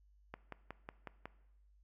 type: click train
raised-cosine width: 0.5 ms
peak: -29 dBFS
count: 6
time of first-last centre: 0.34-1.256 s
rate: 5.46 Hz
effects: noise-tail reverb RT60 0.9 s tail -18 dB re dry + added 50 Hz sine -64 dBFS peak until 1.83 s